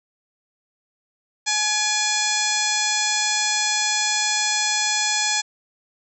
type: harmonic tone with a mistuned harmonic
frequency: 847 Hz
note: G#5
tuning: 34 cents sharp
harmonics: 1 / 2 / 3 / 4 / 5 / 6 / 7 / 8 / 9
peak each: -28 / -28 / -28 / -28 / -28 / -28 / -28 / -28 / -28 dBFS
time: 1.46-5.42 s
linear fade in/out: 20 ms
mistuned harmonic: 3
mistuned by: -89 cents
effects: none